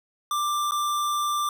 square tone with dropouts, 1182 Hz, D6, 11 cents sharp, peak -24 dBFS, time 0.31-1.49 s, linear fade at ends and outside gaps 2 ms, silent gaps 0.71-0.719 s, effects none

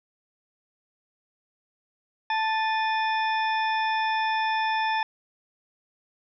harmonic tone with a mistuned harmonic, 880 Hz, A5, in tune, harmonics 1 / 2 / 3 / 4 / 6, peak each -24 / -30 / -34 / -36 / -40 dBFS, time 2.3-5.03 s, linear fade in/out 2 ms, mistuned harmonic 3, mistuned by -120 cents, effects none

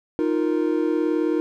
triangle chord, Eb suspended second, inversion none, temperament just, 311.1 / 350 / 466.7 Hz, Eb4 / F4 / Bb4, 0 / +4 / +2 cents, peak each -20 / -22 / -24 dBFS, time 0.19-1.4 s, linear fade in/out 0 ms, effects none

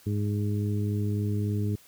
harmonic tone, 103.5 Hz, G#2, 5 cents flat, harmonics 1 / 2 / 3 / 4, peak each -26 / -32 / -36 / -38 dBFS, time 0.06-1.76 s, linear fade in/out 10 ms, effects white hiss -56 dBFS RMS until 1.87 s

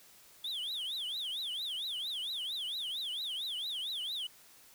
triangle tone with vibrato, 3402 Hz, G#7, 41 cents sharp, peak -34 dBFS, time 0.44-4.27 s, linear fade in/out 5 ms, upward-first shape triangle, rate 4.4 Hz, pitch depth 300 cents each way, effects white hiss -59 dBFS RMS until 4.74 s

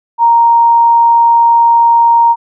sine tone, 932.3 Hz, A#5, in tune, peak -4 dBFS, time 0.18-2.36 s, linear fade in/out 50 ms, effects none

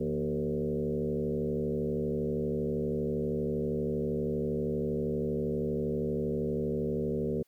sine tone with frequency modulation, 311.1 Hz, D#4, in tune, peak -28 dBFS, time 0-7.43 s, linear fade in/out 10 ms, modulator 72.6 Hz, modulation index 2.6, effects white hiss -72 dBFS RMS until 7.47 s

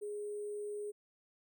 sine tone with sample-and-hold, 415.3 Hz, G#4, in tune, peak -38 dBFS, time 0.01-0.92 s, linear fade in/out 20 ms, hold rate 8820 Hz, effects none

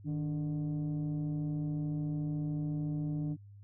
sine tone pair together, 154.7 / 292.5 Hz, D#3 / D4, -10 / -7 cents, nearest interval major seventh, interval 1103 cents, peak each -31 / -35 dBFS, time 0.04-3.37 s, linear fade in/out 50 ms, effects tanh soft clip ceiling -29 dBFS + added 101 Hz sine -50 dBFS peak until 3.63 s

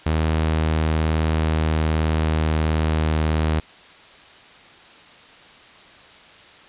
sawtooth tone with pitch glide, 79 to 78.27 Hz, D#2 to D#2, +27 to +11 cents, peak -14 dBFS, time 0.06-3.6 s, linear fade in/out 5 ms, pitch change -16 cents, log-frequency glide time 1.09-3.32 s, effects white hiss -46 dBFS RMS until 6.68 s + resampled to 8000 Hz

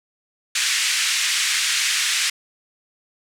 pink band-pass noise, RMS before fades -21 dBFS, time 0.55-2.3 s, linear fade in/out 5 ms, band 1800 to 8900 Hz, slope 24 dB/octave, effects none

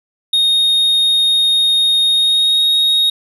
triangle tone with pitch glide, 3712 to 3749 Hz, A#7 to A#7, -8 to +9 cents, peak -9 dBFS, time 0.33-3.1 s, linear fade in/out 5 ms, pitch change +17 cents, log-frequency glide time 2.1-2.64 s, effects none

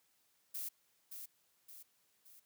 violet noise with echo, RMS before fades -42 dBFS, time 0.54-0.69 s, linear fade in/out 10 ms, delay 570 ms, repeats 3, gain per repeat -6 dB, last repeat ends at 2.4 s, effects white hiss -75 dBFS RMS until 2.45 s + high-pass 80 Hz 12 dB/octave

